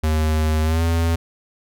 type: tone with pitch glide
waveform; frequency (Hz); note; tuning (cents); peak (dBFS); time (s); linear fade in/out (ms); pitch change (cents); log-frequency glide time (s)
square; 78 to 83.12; D#2 to E2; +5 to +15; -17; 0.03-1.16; 10; +110; 0.63-0.83
effects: none